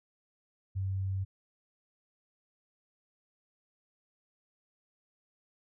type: tone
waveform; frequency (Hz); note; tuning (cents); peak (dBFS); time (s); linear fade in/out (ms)
sine; 95.9; G2; -37; -30; 0.75-1.25; 20
effects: none